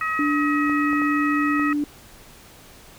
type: harmonic tone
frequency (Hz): 636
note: D#5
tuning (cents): +38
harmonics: 2 / 3 / 4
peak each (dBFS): -24 / -26 / -32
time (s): 0.01-1.73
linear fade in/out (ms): 2
type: tone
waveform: sine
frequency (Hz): 293.2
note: D4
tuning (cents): -3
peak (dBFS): -20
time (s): 0.19-1.84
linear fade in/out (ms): 2
type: clicks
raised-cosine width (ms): 1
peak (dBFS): -22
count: 4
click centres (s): 0.696 / 0.931 / 1.018 / 1.596
effects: pink hiss -47 dBFS RMS until 2.98 s